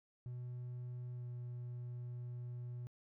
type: tone with pitch glide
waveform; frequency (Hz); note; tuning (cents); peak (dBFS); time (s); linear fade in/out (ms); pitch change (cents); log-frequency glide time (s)
triangle; 123.3 to 122.02; B2 to B2; -2 to -20; -40; 0.26-2.87; 0; -18; 1.14-1.25
effects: tanh soft clip ceiling -36 dBFS